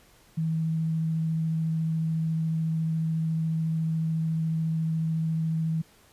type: tone with vibrato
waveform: sine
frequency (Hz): 160.9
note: E3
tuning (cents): -42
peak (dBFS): -24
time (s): 0.37-5.82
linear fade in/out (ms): 10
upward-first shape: triangle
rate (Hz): 14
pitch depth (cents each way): 12
effects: pink hiss -58 dBFS RMS until 6.12 s + resampled to 32000 Hz